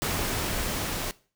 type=noise with level ramp; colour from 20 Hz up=pink; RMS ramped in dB=-28 to -31 dBFS; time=0.02-1.11 s; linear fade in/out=0 ms; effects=noise-tail reverb RT60 0.4 s tail -20 dB re dry